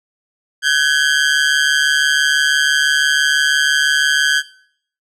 sawtooth ring-modulated tone, 1593 Hz, G6, 27 cents sharp, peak -5 dBFS, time 0.62-4.43 s, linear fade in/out 50 ms, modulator 73 Hz, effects noise-tail reverb RT60 0.6 s tail -20 dB re dry + low-pass 8000 Hz 12 dB/octave

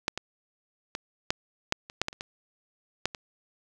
clicks, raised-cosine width 0.2 ms, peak -8 / -15 / -15 / -7 / -6 / -25 / -7 / -12 / -26 / -18 / -8 / -20 dBFS, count 12, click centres 0.081 / 0.176 / 0.951 / 1.305 / 1.724 / 1.899 / 2.016 / 2.084 / 2.129 / 2.209 / 3.056 / 3.148 s, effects none

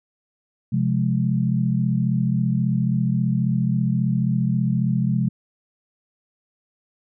sine chord, F minor, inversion second, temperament just, 130.96 / 174.61 / 209.5 Hz, C3 / F3 / Ab3, +2 / 0 / +15 cents, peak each -21 / -23 / -23 dBFS, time 0.72-5.29 s, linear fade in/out 10 ms, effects none

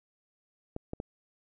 clicks, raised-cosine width 2 ms, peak -22 dBFS, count 3, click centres 0.764 / 0.934 / 1.001 s, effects none

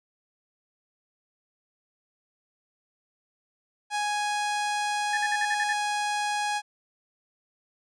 sawtooth tone, 831 Hz, G#5, 1 cent sharp, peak -22 dBFS, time 3.9-6.62 s, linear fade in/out 50 ms
sine tone bursts, 1760 Hz, A6, in tune, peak -25 dBFS, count 7, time 5.13-5.731 s, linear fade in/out 5 ms, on 43 ms, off 50 ms
effects resampled to 22050 Hz

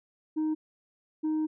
sine tone pair in turn, 311.1 / 311.1 Hz, D#4 / D#4, 0 / 0 cents, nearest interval unison, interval 0 cents, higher neither, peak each -23 dBFS, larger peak neither, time 0.36-0.55 / 1.23-1.47 s, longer second, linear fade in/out 20 ms, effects tanh soft clip ceiling -25 dBFS

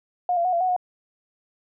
sine tone with pitch steps, 717 / 685 / 734 / 684 / 740 / 725 Hz, F5 / F5 / F#5 / F5 / F#5 / F#5, +45 / -34 / -14 / -36 / 0 / -35 cents, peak -19 dBFS, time 0.29-0.764 s, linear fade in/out 2 ms, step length 79 ms, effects none

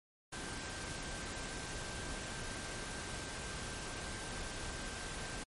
sine tone in noise, 1568 Hz, G6, in tune, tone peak -51 dBFS, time 0.32-5.44 s, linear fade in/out 10 ms, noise pink, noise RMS -43 dBFS, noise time 0.32-5.44 s, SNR -11 dB, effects MP3 48 kbps

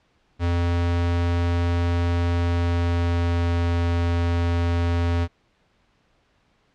square tone with pitch glide, 86.3 to 85.75 Hz, F2 to F2, -20 to -31 cents, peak -20 dBFS, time 0.39-5.28 s, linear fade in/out 50 ms, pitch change -11 cents, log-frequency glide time 2.3-3.65 s, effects pink hiss -64 dBFS RMS until 6.74 s + low-pass 4000 Hz 12 dB/octave

